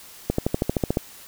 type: accelerating click train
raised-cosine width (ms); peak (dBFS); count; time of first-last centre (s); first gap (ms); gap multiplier
2; -7; 10; 0.3-0.971; 84; 0.97
effects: white hiss -45 dBFS RMS until 1.27 s